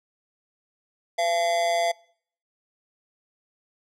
square tone with amplitude modulation, 681 Hz, F5, 44 cents flat, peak -19 dBFS, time 1.18-1.92 s, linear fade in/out 10 ms, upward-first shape sine, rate 177 Hz, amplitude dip 65%, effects noise-tail reverb RT60 0.6 s tail -25 dB re dry + low-pass 8000 Hz 12 dB/octave

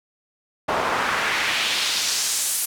pink noise with band-pass filter sweep, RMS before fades -23 dBFS, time 0.68-2.66 s, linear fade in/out 10 ms, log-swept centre 800 to 11000 Hz, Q 1.3, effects none

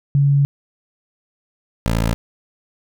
sine / 15% pulse tone pair in turn, 141 / 55.96 Hz, C#3 / A1, +30 / +30 cents, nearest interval octave + major third, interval 1600 cents, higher first, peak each -11 / -10 dBFS, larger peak second, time 0.15-0.45 / 1.86-2.14 s, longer first, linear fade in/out 0 ms, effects none

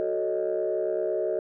sine chord, D# half-diminished seventh, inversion first, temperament equal, 370 / 440 / 554.4 / 622.3 Hz, F#4 / A4 / C#5 / D#5, 0 / 0 / 0 / 0 cents, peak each -29 / -29 / -33 / -28 dBFS, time 0-1.39 s, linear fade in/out 0 ms, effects tanh soft clip ceiling -17 dBFS

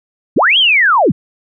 sine linear two-way sweep, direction up then down, 98.4 to 3322 to 98.4 Hz, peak -7 dBFS, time 0.36-1.12 s, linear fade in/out 10 ms, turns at 0.58 s, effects none

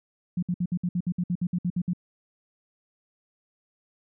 sine tone bursts, 177.1 Hz, F3, 24 cents sharp, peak -23 dBFS, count 14, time 0.37-1.934 s, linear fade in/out 5 ms, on 56 ms, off 60 ms, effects none

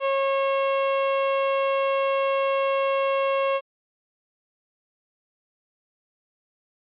30% pulse tone, 545 Hz, C#5, 29 cents flat, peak -18 dBFS, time 0-3.61 s, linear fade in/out 50 ms, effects resampled to 8000 Hz

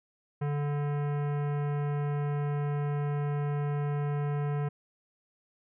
sine tone with hard clipping, 145.3 Hz, D3, 18 cents flat, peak -30 dBFS, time 0.41-4.69 s, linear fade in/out 10 ms, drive 18 dB, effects resampled to 8000 Hz

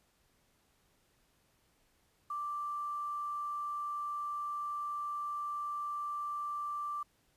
sine tone with quantisation, 1174.7 Hz, D6, in tune, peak -35 dBFS, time 2.3-7.03 s, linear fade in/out 5 ms, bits 10, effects pink hiss -72 dBFS RMS until 7.36 s + resampled to 32000 Hz

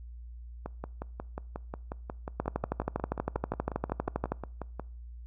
two click trains, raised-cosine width 1 ms, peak -15 / -22 dBFS, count 25 / 24, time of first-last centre 2.4-4.32 / 0.66-4.797 s, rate 12.5 / 5.56 Hz, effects noise-tail reverb RT60 0.5 s tail -24 dB re dry + added 59 Hz sine -42 dBFS peak until 5.26 s

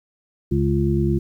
harmonic tone, 69.3 Hz, C#2, in tune, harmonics 1 / 2 / 3 / 5, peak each -23 / -21 / -23 / -22 dBFS, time 0.51-1.19 s, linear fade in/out 10 ms, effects 9-bit

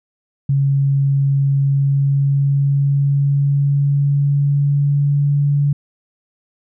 sine tone with pitch glide, 138.59 to 143.23 Hz, C#3 to D3, 0 to -43 cents, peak -12 dBFS, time 0.49-5.73 s, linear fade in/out 5 ms, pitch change +57 cents, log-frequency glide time 1.57-5.34 s, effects none

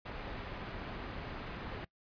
pink low-pass noise, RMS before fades -43 dBFS, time 0.05-1.85 s, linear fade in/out 10 ms, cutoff 2600 Hz, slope 12 dB/octave, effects noise-tail reverb RT60 0.1 s tail -22 dB re dry + resampled to 11025 Hz

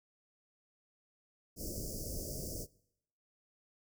pink band-stop noise, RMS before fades -41 dBFS, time 1.56-2.67 s, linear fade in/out 50 ms, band 640 to 4800 Hz, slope 96 dB/octave, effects noise-tail reverb RT60 0.8 s tail -23 dB re dry

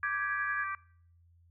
harmonic tone, 390.4 Hz, G4, 7 cents flat, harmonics 3 / 4 / 5 / 6, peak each -35 / -39 / -43 / -45 dBFS, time 0.03-0.75 s, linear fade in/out 2 ms
sine tone with tremolo, 1661.2 Hz, G#6, in tune, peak -30 dBFS, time 0.03-0.64 s, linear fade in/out 2 ms, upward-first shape triangle, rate 11 Hz, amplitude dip 40%
effects noise-tail reverb RT60 0.6 s tail -23 dB re dry + added 85 Hz sine -60 dBFS peak until 1.5 s

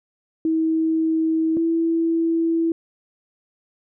sine tone pair in turn, 321.3 / 330 Hz, E4 / E4, -44 / +2 cents, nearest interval unison, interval 46 cents, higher second, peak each -17 dBFS, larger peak neither, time 0.45-1.57 / 1.57-2.72 s, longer second, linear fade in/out 2 ms, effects none

